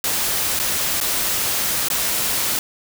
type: noise with dropouts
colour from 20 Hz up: white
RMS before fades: -21 dBFS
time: 0.04-2.59 s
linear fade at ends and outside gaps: 1 ms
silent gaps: 0.591-0.598 / 1.002-1.011 / 1.885-1.901 s
effects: none